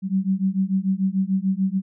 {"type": "beating tone pair", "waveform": "sine", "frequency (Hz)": [187.9, 194.7], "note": ["F#3", "G3"], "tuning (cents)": [27, -12], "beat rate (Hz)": 6.8, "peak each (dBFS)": [-22, -22], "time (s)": [0.02, 1.82], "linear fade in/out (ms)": 50, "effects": []}